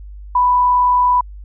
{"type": "tone with frequency modulation", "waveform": "sine", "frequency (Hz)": 990, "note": "B5", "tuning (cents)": 4, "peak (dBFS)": -10, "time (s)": [0.35, 1.21], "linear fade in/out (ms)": 5, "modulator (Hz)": 38.1, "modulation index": 0.2, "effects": ["added 50 Hz sine -31 dBFS peak until 1.44 s"]}